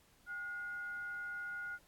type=tone with frequency modulation; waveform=sine; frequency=1437 Hz; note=F6; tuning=49 cents sharp; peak=-40 dBFS; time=0.26-1.79 s; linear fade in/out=50 ms; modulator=638 Hz; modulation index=0.23; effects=pink hiss -68 dBFS RMS until 1.87 s + AAC 64 kbps